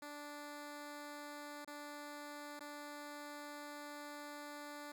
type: tone with dropouts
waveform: 10% pulse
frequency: 292.9 Hz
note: D4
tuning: 5 cents flat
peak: -39 dBFS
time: 0.02-4.92 s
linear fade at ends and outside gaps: 5 ms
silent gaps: 1.648-1.675 / 2.594-2.606 s
effects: none